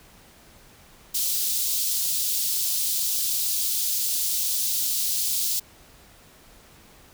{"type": "high-pass noise", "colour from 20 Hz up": "white", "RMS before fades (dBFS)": -25, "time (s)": [1.14, 5.6], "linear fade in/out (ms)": 10, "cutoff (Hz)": 3600, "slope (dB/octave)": 24, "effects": ["pink hiss -52 dBFS RMS until 7.13 s"]}